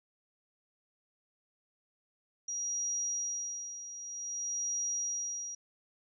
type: tone with tremolo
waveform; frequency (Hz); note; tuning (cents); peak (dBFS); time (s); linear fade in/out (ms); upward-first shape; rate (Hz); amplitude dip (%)
sine; 5740; F8; +47; -31; 2.48-5.55; 5; sine; 0.53; 70
effects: none